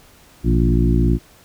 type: harmonic tone with a mistuned harmonic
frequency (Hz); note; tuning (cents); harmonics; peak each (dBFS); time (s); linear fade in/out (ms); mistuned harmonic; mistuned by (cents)
58.27; A#1; 0; 1 / 2 / 3 / 4 / 5 / 6; -16 / -19 / -21 / -22 / -23 / -24; 0.43-1.19; 50; 2; +83
effects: pink hiss -49 dBFS RMS until 1.44 s

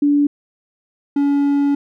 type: tone pair in turn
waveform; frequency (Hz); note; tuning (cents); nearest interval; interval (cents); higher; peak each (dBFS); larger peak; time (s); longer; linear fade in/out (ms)
sine / triangle; 288.9 / 283.6; D4 / C#4; -28 / +40; unison; 32; first; -11; neither; 0.02-0.27 / 1.16-1.75; second; 5
effects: none

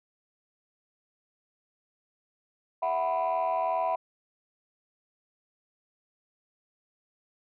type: chord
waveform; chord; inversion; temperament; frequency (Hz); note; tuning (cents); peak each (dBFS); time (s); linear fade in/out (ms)
sine; E suspended second; none; just; 659.3 / 741.7 / 988.9; E5 / F#5 / B5; 0 / +4 / +2; -28; 2.82-3.96; 10
effects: tanh soft clip ceiling -21 dBFS

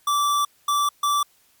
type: tone bursts at uneven times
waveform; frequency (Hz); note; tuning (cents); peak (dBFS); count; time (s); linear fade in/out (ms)
square; 1163; D6; -17; -19; 3; 0.07-0.45 / 0.68-0.89 / 1.03-1.23; 5
effects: white hiss -60 dBFS RMS until 1.6 s + MP3 96 kbps

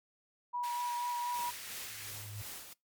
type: tone with vibrato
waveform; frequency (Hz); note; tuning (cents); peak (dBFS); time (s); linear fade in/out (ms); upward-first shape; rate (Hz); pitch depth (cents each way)
sine; 967; B5; -37; -33; 0.53-1.51; 20; sine; 4.2; 12
type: high-pass noise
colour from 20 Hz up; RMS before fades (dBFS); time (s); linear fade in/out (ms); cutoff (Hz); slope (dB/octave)
pink; -47; 0.63-2.11; 10; 1600; 24
type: noise with tremolo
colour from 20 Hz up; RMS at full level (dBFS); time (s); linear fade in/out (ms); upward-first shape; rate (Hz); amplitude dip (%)
white; -44; 1.34-2.73; 0; sine; 2.8; 55
type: tone with exponential growth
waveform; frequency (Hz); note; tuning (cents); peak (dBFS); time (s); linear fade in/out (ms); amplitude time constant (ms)
sine; 104.2; G#2; +6; -39; 1.5-2.42; 5; 200
effects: noise-tail reverb RT60 0.2 s tail -24 dB re dry + MP3 96 kbps

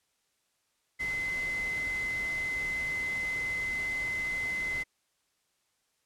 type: tone in noise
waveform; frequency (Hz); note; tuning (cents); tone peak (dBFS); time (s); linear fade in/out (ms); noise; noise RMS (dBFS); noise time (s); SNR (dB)
sine; 2047; C7; -38; -30; 0.99-4.84; 20; pink; -44; 0.99-4.84; +11
effects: white hiss -75 dBFS RMS until 6.05 s + low-pass 10000 Hz 12 dB/octave

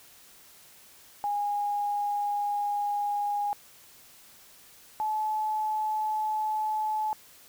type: tone pair in turn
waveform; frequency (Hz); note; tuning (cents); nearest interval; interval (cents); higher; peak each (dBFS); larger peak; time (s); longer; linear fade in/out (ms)
sine; 821 / 860.8; G#5 / A5; -20 / -38; minor second; 82; second; -26; neither; 1.24-3.53 / 5-7.13; first; 0
effects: white hiss -54 dBFS RMS until 7.48 s

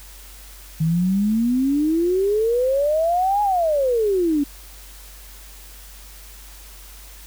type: exponential two-way sweep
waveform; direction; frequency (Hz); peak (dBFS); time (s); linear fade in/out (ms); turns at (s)
sine; up then down; 155.56 to 840 to 278.2; -16; 0.8-4.44; 10; 3.42
effects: added 48 Hz sine -41 dBFS peak until 7.26 s + white hiss -44 dBFS RMS until 7.26 s

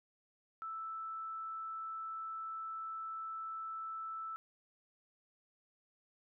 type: tone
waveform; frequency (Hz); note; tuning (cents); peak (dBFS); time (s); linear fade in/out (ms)
sine; 1318.5; E6; 0; -40; 0.62-4.36; 0
effects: none

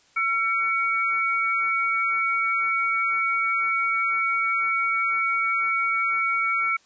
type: tone pair together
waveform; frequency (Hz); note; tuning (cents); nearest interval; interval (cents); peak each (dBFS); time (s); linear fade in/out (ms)
sine; 1351 / 2245; E6 / C#7; +42 / +21; major sixth; 879; -24 / -23; 0.16-6.77; 10
effects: white hiss -59 dBFS RMS until 6.85 s + resampled to 16000 Hz

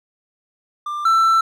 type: tone pair in turn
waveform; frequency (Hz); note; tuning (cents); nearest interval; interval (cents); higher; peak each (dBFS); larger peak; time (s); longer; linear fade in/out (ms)
triangle; 1189 / 1334.6; D6 / E6; +21 / +21; major second; 200; second; -21 / -10; second; 0.86-1.05 / 1.05-1.41; second; 5
effects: none

